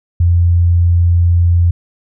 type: tone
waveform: sine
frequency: 86.4 Hz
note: F2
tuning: 18 cents flat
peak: -7 dBFS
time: 0.2-1.71 s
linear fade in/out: 5 ms
effects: none